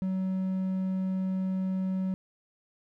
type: tone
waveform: triangle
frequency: 188.2 Hz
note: F#3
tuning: 30 cents sharp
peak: -25 dBFS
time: 0.02-2.14 s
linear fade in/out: 0 ms
effects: 11-bit